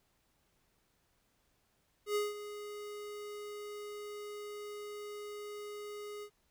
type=tone with ADSR envelope; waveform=square; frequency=415.3 Hz; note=G#4; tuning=in tune; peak=-30 dBFS; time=2.06-6.3 s; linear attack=95 ms; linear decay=180 ms; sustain=-13 dB; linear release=72 ms; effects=pink hiss -75 dBFS RMS until 6.5 s